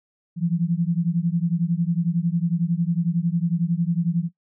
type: beating tone pair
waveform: sine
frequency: 165.4 / 176.4 Hz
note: E3 / F3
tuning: +6 / +18 cents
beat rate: 11 Hz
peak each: -22 dBFS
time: 0.36-4.29 s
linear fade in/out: 50 ms
effects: noise-tail reverb RT60 0.1 s tail -17 dB re dry